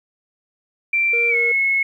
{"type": "tone with pitch glide", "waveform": "sine", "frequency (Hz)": [2353, 2183], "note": ["D7", "C#7"], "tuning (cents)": [3, -27], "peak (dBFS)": -15, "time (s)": [0.93, 1.83], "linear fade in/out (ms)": 5, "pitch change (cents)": -130, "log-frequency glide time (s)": [1.29, 1.36]}
{"type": "tone", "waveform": "triangle", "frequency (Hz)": 470, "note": "A#4", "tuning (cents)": 14, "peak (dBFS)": -22, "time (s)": [1.13, 1.52], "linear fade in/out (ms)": 5}
{"effects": ["9-bit"]}